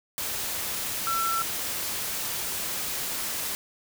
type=tone in noise; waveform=sine; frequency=1344 Hz; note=E6; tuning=33 cents sharp; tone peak=-25 dBFS; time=1.07-1.42 s; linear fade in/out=0 ms; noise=white; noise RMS=-31 dBFS; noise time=0.18-3.55 s; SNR=+3 dB; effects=none